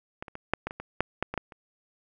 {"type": "clicks", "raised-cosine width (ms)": 0.5, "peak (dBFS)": [-20, -27, -23, -8, -16, -22, -22, -8, -11, -18, -13, -30], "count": 12, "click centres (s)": [0.225, 0.282, 0.354, 0.536, 0.67, 0.709, 0.8, 1.006, 1.226, 1.34, 1.377, 1.522], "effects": []}